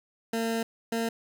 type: tone pair in turn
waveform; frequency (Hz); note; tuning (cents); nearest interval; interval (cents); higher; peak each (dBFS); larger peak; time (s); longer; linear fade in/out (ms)
20% pulse; 227.5 / 228.6; A#3 / A#3; -42 / -34; unison; 8; second; -22; neither; 0.33-0.63 / 0.92-1.09; first; 5
effects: none